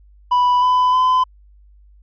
triangle tone with pitch steps, 987.8 / 1002.2 / 1016.7 Hz, B5 / B5 / B5, 0 / +25 / +50 cents, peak -10 dBFS, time 0.31-1.24 s, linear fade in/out 10 ms, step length 310 ms, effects added 50 Hz sine -45 dBFS peak until 2.02 s + resampled to 11025 Hz

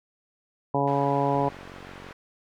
harmonic tone, 140.3 Hz, C#3, 21 cents sharp, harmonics 1 / 2 / 3 / 4 / 5 / 6 / 7, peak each -29 / -29 / -29 / -29 / -29 / -29 / -29 dBFS, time 0.74-1.49 s, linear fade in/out 5 ms
white band-pass noise, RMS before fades -47 dBFS, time 0.87-2.13 s, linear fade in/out 5 ms, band 520 to 1700 Hz, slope 12 dB/octave
click train, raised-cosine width 2 ms, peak -31 dBFS, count 36, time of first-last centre 1.35-2.109 s, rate 46.1 Hz
effects none

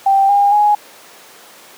sine tone with pitch steps, 784 / 807.9 / 832.5 Hz, G5 / G#5 / G#5, 0 / -48 / +4 cents, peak -8 dBFS, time 0.06-0.75 s, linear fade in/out 5 ms, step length 230 ms, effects pink hiss -40 dBFS RMS until 1.77 s + high-pass 400 Hz 12 dB/octave

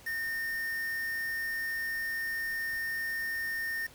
triangle tone with quantisation, 1825 Hz, A#6, 37 cents flat, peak -30 dBFS, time 0.06-3.87 s, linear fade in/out 10 ms, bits 7, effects pink hiss -55 dBFS RMS until 3.94 s

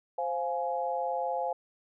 sine chord, F minor, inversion second, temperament just, 523.8 / 698.5 / 838.1 Hz, C5 / F5 / Ab5, +2 / 0 / +16 cents, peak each -33 dBFS, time 0.18-1.53 s, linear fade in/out 5 ms, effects none

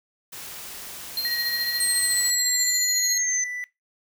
white noise, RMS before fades -38 dBFS, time 0.32-2.31 s, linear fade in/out 10 ms
square tone with tremolo, 4186 Hz, C8, in tune, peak -23 dBFS, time 1.17-3.18 s, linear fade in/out 2 ms, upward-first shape sine, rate 14 Hz, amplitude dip 50%
triangle tone with pitch glide, 1901 to 1979.4 Hz, A#6 to B6, +33 to +3 cents, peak -28 dBFS, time 1.25-3.64 s, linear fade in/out 0 ms, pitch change +70 cents, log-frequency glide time 1.49-2.71 s
sine linear sweep, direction down, 8540 to 6110 Hz, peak -22 dBFS, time 1.8-3.44 s, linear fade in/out 2 ms
effects noise-tail reverb RT60 0.2 s tail -19 dB re dry

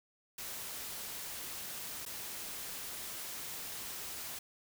white noise with dropouts, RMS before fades -43 dBFS, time 0.38-4.39 s, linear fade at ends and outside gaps 5 ms, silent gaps 2.053-2.061 s, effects none

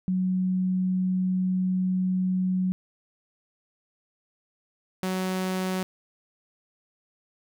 sine / sawtooth tone pair in turn, 185 / 186.39 Hz, F#3 / F#3, 0 / +13 cents, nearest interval unison, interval 13 cents, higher second, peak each -22 dBFS, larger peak neither, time 0.08-2.72 / 5.03-5.83 s, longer first, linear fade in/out 0 ms, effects none

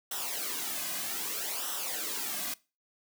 white noise with flanger, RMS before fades -35 dBFS, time 0.11-2.54 s, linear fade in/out 5 ms, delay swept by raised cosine 0.43 to 2.23 ms, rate 0.63 Hz, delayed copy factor -0.7, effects noise-tail reverb RT60 0.3 s tail -22 dB re dry + high-pass 200 Hz 12 dB/octave

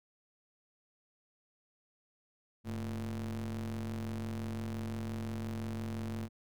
square ring-modulated tone, 61.3 Hz, B1, 12 cents flat, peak -34 dBFS, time 2.64-6.29 s, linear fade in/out 50 ms, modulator 161 Hz, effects none

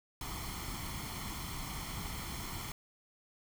pink noise with comb filter, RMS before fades -41 dBFS, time 0.21-2.72 s, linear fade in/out 2 ms, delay 0.93 ms, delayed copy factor +0.65, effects none

